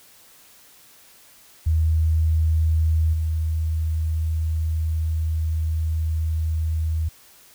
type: tone with level steps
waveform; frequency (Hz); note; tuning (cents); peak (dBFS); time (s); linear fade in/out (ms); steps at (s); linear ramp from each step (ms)
sine; 79.7; D#2; +42; -16 / -20; 1.66-7.09; 10; 3.13; 5
effects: white hiss -51 dBFS RMS until 7.54 s